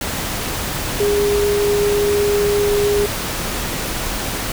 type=tone in noise; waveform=sine; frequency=410 Hz; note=G#4; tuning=22 cents flat; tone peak=-14 dBFS; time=1-3.06 s; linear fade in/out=2 ms; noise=pink; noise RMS=-23 dBFS; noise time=0.01-4.52 s; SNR=+6 dB; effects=none